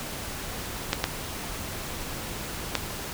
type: clicks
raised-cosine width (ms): 0.2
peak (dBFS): -5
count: 3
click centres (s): 0.931 / 1.041 / 2.753
effects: pink hiss -35 dBFS RMS until 3.13 s